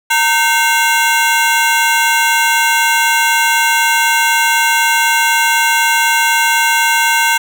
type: ring-modulated tone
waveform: 25% pulse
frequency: 1228 Hz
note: D#6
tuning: 23 cents flat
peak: -3 dBFS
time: 0.1-7.38 s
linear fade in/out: 10 ms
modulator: 310 Hz
effects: none